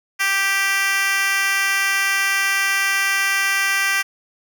10% pulse tone with high-pass filter, 392 Hz, G4, in tune, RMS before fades -19 dBFS, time 0.19-4.03 s, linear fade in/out 20 ms, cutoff 1800 Hz, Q 1.5, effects none

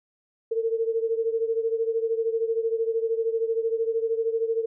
sine beating tone pair, 450.2 / 463.2 Hz, A4 / A#4, +40 / -11 cents, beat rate 13 Hz, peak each -24 / -28 dBFS, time 0.51-4.66 s, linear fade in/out 10 ms, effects none

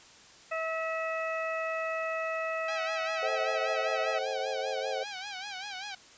harmonic tone, 647 Hz, E5, 32 cents flat, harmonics 1 / 2 / 3 / 4, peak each -33 / -36 / -38 / -39 dBFS, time 0.51-4.19 s, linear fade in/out 10 ms
10% pulse tone with vibrato, 784 Hz, G5, in tune, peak -29 dBFS, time 2.68-5.95 s, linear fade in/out 5 ms, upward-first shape sine, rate 5.1 Hz, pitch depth 110 cents each way
sine chord, A diminished seventh, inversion none, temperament just, 440 / 528 / 633.6 / 760.3 Hz, A4 / C5 / Eb5 / Gb5, 0 / +16 / +31 / +47 cents, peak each -38 / -34 / -38 / -37 dBFS, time 3.22-5.04 s, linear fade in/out 10 ms
effects white hiss -54 dBFS RMS until 6.17 s + resampled to 16000 Hz

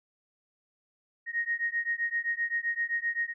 sine beating tone pair, 1864.7 / 1872.4 Hz, A#6 / A#6, 0 / +7 cents, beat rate 7.7 Hz, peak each -31 / -31 dBFS, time 1.26-3.34 s, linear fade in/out 50 ms, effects none

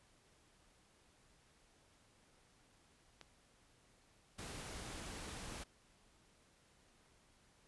click, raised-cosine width 0.2 ms, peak -35 dBFS, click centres 3.213 s
pink noise, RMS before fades -48 dBFS, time 4.38-5.64 s, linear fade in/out 10 ms
effects pink hiss -70 dBFS RMS until 7.67 s + resampled to 24000 Hz

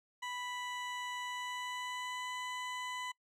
20% pulse tone with pitch glide, 987.8 to 999.3 Hz, B5 to B5, 0 to +20 cents, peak -34 dBFS, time 0.22-3.12 s, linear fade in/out 10 ms, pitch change +20 cents, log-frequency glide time 1.21-2.3 s, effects noise-tail reverb RT60 0.1 s tail -23 dB re dry + low-pass 8000 Hz 12 dB/octave

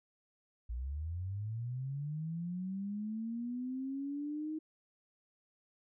sine linear sweep, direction up, 55.7 to 315.2 Hz, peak -36 dBFS, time 0.69-4.59 s, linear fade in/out 10 ms, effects none

